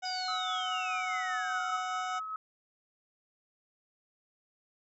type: harmonic tone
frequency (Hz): 740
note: F#5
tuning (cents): 0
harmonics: 1 / 2 / 3 / 4 / 5 / 7 / 8 / 9 / 10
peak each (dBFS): -36 / -42 / -46 / -48 / -50 / -53 / -54 / -55 / -56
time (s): 0.02-2.2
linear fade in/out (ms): 20
type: exponential sweep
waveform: sine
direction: down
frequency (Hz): 5000 to 1244.5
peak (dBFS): -36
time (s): 0.05-1.78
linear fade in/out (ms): 5
type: tone with tremolo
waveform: sine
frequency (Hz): 1283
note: E6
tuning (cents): -47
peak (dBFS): -33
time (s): 0.28-2.36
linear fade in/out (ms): 2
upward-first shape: sine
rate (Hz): 4.9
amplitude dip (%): 40
effects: none